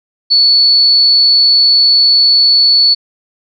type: tone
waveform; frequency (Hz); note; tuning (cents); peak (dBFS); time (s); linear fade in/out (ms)
sine; 4435; C#8; 0; -5; 0.3-2.95; 20
effects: none